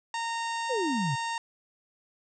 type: harmonic tone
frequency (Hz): 922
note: A#5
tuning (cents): -19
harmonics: 1 / 2 / 3 / 4 / 5 / 6 / 7 / 8 / 9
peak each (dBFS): -31 / -37 / -41 / -43 / -45 / -47 / -48 / -49 / -50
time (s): 0.14-1.38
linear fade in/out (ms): 2
type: exponential sweep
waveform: sine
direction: down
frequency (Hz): 555 to 123.1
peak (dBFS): -27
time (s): 0.69-1.16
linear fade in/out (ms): 20
effects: none